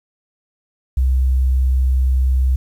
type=tone; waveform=sine; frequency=64.7 Hz; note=C2; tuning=19 cents flat; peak=-12 dBFS; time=0.97-2.56 s; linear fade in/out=5 ms; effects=8-bit